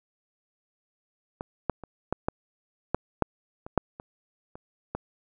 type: clicks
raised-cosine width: 1 ms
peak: -19 / -10 / -26 / -12 / -11 / -9 / -7 / -25 / -6 / -25 / -28 / -16 dBFS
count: 12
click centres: 1.409 / 1.697 / 1.837 / 2.126 / 2.285 / 2.946 / 3.223 / 3.665 / 3.777 / 3.999 / 4.555 / 4.95 s
effects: none